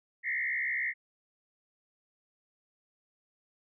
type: tone with frequency modulation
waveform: sine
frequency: 1987 Hz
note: B6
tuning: 10 cents sharp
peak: -29 dBFS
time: 0.23-0.94 s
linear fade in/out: 50 ms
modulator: 66.4 Hz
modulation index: 2.6
effects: none